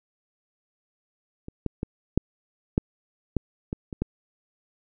clicks, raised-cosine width 3 ms, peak -24 / -13 / -15 / -6 / -7 / -10 / -16 / -21 / -12 dBFS, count 9, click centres 1.484 / 1.663 / 1.831 / 2.176 / 2.779 / 3.367 / 3.729 / 3.928 / 4.02 s, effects none

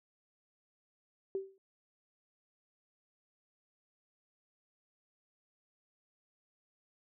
sine tone with exponential decay, 386.7 Hz, G4, 24 cents flat, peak -30 dBFS, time 1.35-1.58 s, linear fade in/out 1 ms, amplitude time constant 50 ms, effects none

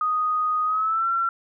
sine tone with pitch glide, 1244.5 to 1357.1 Hz, D#6 to E6, 0 to +50 cents, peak -20 dBFS, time 0.01-1.29 s, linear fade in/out 2 ms, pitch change +150 cents, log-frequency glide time 0.65-1.08 s, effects none

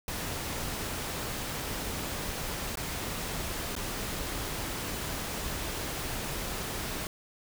pink noise with dropouts, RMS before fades -35 dBFS, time 0.08-7.07 s, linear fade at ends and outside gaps 1 ms, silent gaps 2.756-2.772 / 3.753-3.764 s, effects none

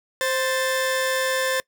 sawtooth tone pair together, 523.3 / 1765.8 Hz, C5 / A6, 0 / +6 cents, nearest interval octave + major sixth, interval 2106 cents, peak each -19 / -22 dBFS, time 0.21-1.6 s, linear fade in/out 0 ms, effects noise-tail reverb RT60 0.1 s tail -23 dB re dry

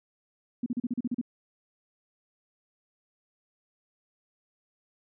sine tone bursts, 242.6 Hz, B3, 31 cents flat, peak -26 dBFS, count 9, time 0.63-1.214 s, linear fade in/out 5 ms, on 32 ms, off 37 ms, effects none

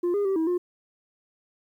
sine tone with pitch steps, 350.6 / 407.1 / 386.9 / 322.2 / 355.6 Hz, F4 / G#4 / G4 / E4 / F4, +7 / -35 / -23 / -39 / +31 cents, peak -19 dBFS, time 0.03-0.58 s, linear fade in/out 10 ms, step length 110 ms, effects tanh soft clip ceiling -21 dBFS + 10-bit

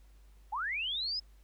sine linear sweep, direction up, 774 to 5180 Hz, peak -32 dBFS, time 0.52-1.2 s, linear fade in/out 10 ms, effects added 50 Hz sine -55 dBFS peak until 1.43 s + pink hiss -70 dBFS RMS until 1.43 s

